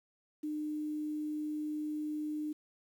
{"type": "tone with quantisation", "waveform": "sine", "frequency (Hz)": 302.9, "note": "D#4", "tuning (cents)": -46, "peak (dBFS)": -34, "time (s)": [0.43, 2.53], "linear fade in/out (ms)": 10, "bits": 10, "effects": []}